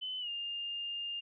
sine tone with pitch glide, 3031 to 2812 Hz, F#7 to F7, +41 to +11 cents, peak -36 dBFS, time 0.01-1.21 s, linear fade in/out 20 ms, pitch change -130 cents, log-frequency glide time 0.19-0.29 s, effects none

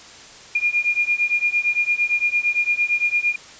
sine beating tone pair, 2414 / 2422.8 Hz, D7 / D#7, +47 / -47 cents, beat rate 8.8 Hz, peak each -21 / -20 dBFS, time 0.55-3.36 s, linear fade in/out 5 ms, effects white hiss -42 dBFS RMS until 3.59 s + resampled to 16000 Hz

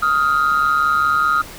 sine tone pair together, 1252.1 / 1396.9 Hz, D#6 / F6, +11 / 0 cents, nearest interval major second, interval 189 cents, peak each -14 / -16 dBFS, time 0.02-1.42 s, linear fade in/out 10 ms, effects tanh soft clip ceiling -9 dBFS + pink hiss -36 dBFS RMS until 1.58 s

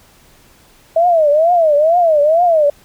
sine tone with vibrato, 642 Hz, E5, 46 cents flat, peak -8 dBFS, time 0.96-2.7 s, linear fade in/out 5 ms, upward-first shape triangle, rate 2.2 Hz, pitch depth 210 cents each way, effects pink hiss -48 dBFS RMS until 2.84 s

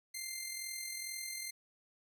10% pulse tone with amplitude modulation, 2093 Hz, C7, in tune, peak -29 dBFS, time 0.14-1.51 s, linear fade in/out 10 ms, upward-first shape sine, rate 42.2 Hz, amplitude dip 45%, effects none

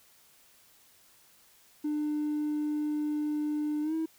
triangle tone with pitch glide, 299.6 to 321.1 Hz, D4 to E4, +35 to -45 cents, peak -25 dBFS, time 1.84-4.06 s, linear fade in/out 10 ms, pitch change +120 cents, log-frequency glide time 3.82-3.94 s, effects tanh soft clip ceiling -24 dBFS + white hiss -61 dBFS RMS until 4.18 s

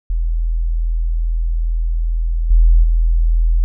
sine tone with level steps, 41.2 Hz, E1, in tune, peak -14 / -6 / -10 dBFS, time 0.1-3.64 s, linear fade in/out 0 ms, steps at 2.5 / 2.83 s, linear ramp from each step 10 ms, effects none

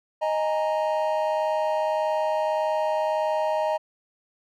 triangle chord, D# suspended fourth, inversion none, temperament equal, 622.3 / 830.6 / 932.3 Hz, D#5 / G#5 / A#5, 0 / 0 / 0 cents, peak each -22 / -28 / -26 dBFS, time 0.21-3.78 s, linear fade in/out 20 ms, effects none

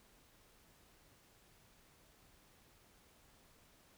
silence, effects pink hiss -67 dBFS RMS until 3.97 s

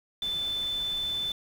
sine tone in noise, 3520 Hz, A7, in tune, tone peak -28 dBFS, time 0.22-1.32 s, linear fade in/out 2 ms, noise pink, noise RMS -45 dBFS, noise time 0.22-1.32 s, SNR +14 dB, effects none

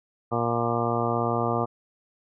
harmonic tone with a mistuned harmonic, 117.6 Hz, A#2, 16 cents sharp, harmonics 1 / 2 / 3 / 4 / 5 / 6 / 7 / 8 / 9 / 10, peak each -30 / -31 / -32 / -30 / -33 / -30 / -34 / -36 / -35 / -31 dBFS, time 0.31-1.66 s, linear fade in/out 20 ms, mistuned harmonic 10, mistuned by +19 cents, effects none

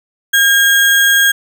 sine tone with sample-and-hold, 1616 Hz, G#6, 48 cents flat, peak -7 dBFS, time 0.33-1.32 s, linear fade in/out 10 ms, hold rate 4900 Hz, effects none

